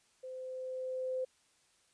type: tone with level ramp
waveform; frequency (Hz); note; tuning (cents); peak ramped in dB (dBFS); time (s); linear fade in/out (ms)
sine; 515; C5; -28; -42 to -32; 0.23-1.25; 10
effects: white hiss -70 dBFS RMS until 1.93 s + resampled to 22050 Hz